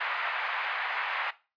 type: band-pass noise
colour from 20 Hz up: white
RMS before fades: -32 dBFS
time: 0-1.31 s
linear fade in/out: 10 ms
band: 770 to 2300 Hz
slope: 24 dB/octave
effects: noise-tail reverb RT60 0.3 s tail -17 dB re dry + resampled to 11025 Hz